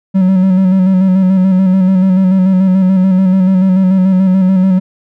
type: tone with vibrato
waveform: triangle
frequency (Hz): 187.8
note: F#3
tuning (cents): +26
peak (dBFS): -4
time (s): 0.14-4.8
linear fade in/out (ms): 20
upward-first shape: square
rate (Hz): 6.9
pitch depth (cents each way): 33
effects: none